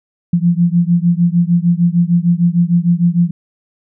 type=beating tone pair; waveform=sine; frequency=170 / 176.6 Hz; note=F3 / F3; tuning=-46 / +20 cents; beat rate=6.6 Hz; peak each=-12 / -13 dBFS; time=0.33-3.31 s; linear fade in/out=5 ms; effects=none